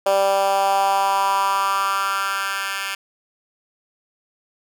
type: tone with high-pass filter sweep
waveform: 10% pulse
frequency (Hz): 196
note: G3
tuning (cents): 0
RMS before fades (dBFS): -20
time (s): 0.06-2.95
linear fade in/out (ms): 5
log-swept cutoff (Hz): 570 to 1900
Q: 3.8
effects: none